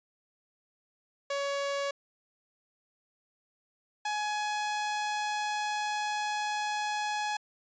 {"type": "tone pair in turn", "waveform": "sawtooth", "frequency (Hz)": [561, 840.6], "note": ["C#5", "G#5"], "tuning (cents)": [21, 21], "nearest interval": "perfect fifth", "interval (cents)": 700, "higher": "second", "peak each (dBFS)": -26, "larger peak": "neither", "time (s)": [[1.3, 1.91], [4.05, 7.37]], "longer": "second", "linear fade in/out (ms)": 5, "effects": ["resampled to 16000 Hz"]}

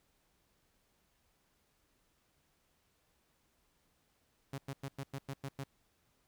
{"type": "tone bursts", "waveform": "sawtooth", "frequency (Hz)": 137.2, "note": "C#3", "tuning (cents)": -17, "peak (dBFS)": -35, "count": 8, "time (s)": [4.53, 5.638], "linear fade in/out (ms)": 5, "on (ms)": 51, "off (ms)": 100, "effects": ["pink hiss -75 dBFS RMS until 6.27 s"]}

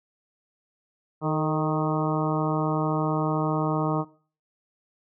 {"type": "harmonic tone with a mistuned harmonic", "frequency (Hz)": 155.56, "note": "D#3", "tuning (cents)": 0, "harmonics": [1, 2, 3, 4, 5, 6, 7, 8], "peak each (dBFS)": [-26, -29, -31, -32, -33, -34, -34, -35], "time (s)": [1.21, 4.05], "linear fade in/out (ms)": 50, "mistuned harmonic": 3, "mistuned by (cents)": -44, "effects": ["noise-tail reverb RT60 0.4 s tail -18 dB re dry"]}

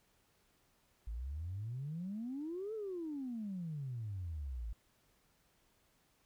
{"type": "exponential two-way sweep", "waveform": "sine", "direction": "up then down", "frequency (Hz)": [51.91, 450, 51.91], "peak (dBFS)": -38, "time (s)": [1.07, 4.73], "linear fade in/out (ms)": 5, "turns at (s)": 2.74, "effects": ["tanh soft clip ceiling -34 dBFS", "pink hiss -73 dBFS RMS until 6.25 s"]}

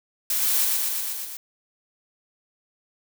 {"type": "noise with echo", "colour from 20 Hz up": "blue", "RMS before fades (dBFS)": -24, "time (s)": [0.3, 0.65], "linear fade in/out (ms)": 2, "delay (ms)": 120, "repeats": 6, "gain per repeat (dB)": -2, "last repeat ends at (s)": 1.37, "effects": []}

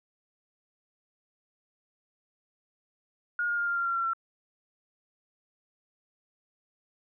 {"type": "tone with pitch steps", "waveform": "sine", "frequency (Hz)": [1431, 1419.5, 1408, 1396.7, 1385.5, 1374.3, 1363.2, 1352.2], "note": ["F6", "F6", "F6", "F6", "F6", "F6", "F6", "E6"], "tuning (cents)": [42, 28, 14, 0, -14, -28, -42, 44], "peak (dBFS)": -26, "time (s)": [3.39, 4.134], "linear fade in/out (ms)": 2, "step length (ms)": 93, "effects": []}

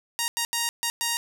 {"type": "tone bursts at uneven times", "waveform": "5% pulse", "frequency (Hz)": 936, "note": "A#5", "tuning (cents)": 7, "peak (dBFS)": -12, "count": 5, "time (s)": [[0.19, 0.28], [0.37, 0.45], [0.53, 0.69], [0.83, 0.9], [1.01, 1.17]], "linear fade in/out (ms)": 0, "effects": []}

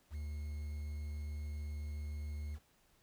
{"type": "tone with quantisation", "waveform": "triangle", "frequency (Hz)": 74.4, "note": "D2", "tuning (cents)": 23, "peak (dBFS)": -37, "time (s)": [0.1, 2.59], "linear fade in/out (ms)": 50, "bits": 10, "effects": ["pink hiss -71 dBFS RMS until 3.02 s"]}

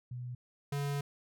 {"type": "tone pair in turn", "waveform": ["sine", "square"], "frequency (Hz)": [123.47, 142.24], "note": ["B2", "C#3"], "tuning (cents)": [0, 45], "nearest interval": "major second", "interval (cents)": 245, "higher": "second", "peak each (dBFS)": [-38, -33], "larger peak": "second", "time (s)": [[0.11, 0.35], [0.72, 1.01]], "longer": "second", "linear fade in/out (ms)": 5, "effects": []}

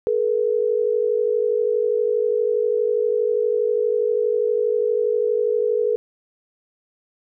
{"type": "tone pair together", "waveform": "sine", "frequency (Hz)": [428.2, 480.6], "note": ["A4", "B4"], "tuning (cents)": [-47, -47], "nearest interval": "major second", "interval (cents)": 200, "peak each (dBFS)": -20, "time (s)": [0.07, 5.96], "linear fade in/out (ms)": 0, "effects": []}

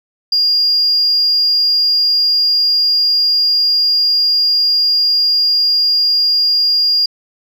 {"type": "tone", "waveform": "sine", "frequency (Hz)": 4826, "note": "D8", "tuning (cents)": 46, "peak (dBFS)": -9, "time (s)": [0.32, 7.06], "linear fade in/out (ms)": 5, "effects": ["tanh soft clip ceiling -5 dBFS"]}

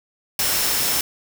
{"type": "tone in noise", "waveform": "sine", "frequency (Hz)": 5400, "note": "E8", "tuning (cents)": 41, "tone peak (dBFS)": -29, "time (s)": [0.39, 1.01], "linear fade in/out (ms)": 2, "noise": "white", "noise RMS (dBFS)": -21, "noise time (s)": [0.39, 1.01], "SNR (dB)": -11, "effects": []}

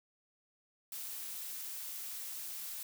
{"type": "noise", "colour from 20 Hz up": "blue", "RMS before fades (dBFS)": -43, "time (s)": [0.92, 2.83], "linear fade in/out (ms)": 2, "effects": []}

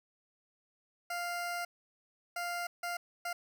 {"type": "tone bursts at uneven times", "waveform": "20% pulse", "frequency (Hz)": 698.5, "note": "F5", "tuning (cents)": 0, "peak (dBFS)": -30, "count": 4, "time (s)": [[1.1, 1.65], [2.36, 2.67], [2.83, 2.97], [3.25, 3.33]], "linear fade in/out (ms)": 5, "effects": []}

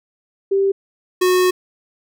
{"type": "tone pair in turn", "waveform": ["sine", "square"], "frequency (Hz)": [392, 365.7], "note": ["G4", "F#4"], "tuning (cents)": [0, -20], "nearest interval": "minor second", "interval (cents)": 120, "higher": "first", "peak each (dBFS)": -13, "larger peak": "neither", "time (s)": [[0.51, 0.72], [1.21, 1.51]], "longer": "second", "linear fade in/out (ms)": 10, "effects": []}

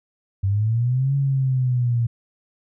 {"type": "linear two-way sweep", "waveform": "sine", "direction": "up then down", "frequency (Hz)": [95, 140, 116.1], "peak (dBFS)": -17, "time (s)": [0.43, 2.07], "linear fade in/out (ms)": 10, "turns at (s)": 1.15, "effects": []}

